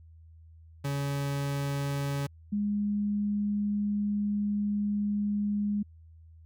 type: tone pair in turn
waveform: 40% pulse / sine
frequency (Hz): 140.7 / 205.9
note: C#3 / G#3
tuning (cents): +26 / -15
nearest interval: perfect fifth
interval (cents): 659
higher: second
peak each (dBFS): -28 / -26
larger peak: second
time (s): 0.84-2.27 / 2.52-5.83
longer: second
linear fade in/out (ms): 10
effects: added 81 Hz sine -50 dBFS peak until 6.45 s